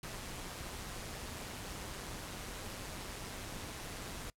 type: noise with amplitude modulation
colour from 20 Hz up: pink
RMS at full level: -42 dBFS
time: 0.03-4.3 s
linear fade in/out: 2 ms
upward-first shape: sine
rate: 194 Hz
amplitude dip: 50%
effects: noise-tail reverb RT60 0.1 s tail -24 dB re dry + low-pass 12000 Hz 12 dB/octave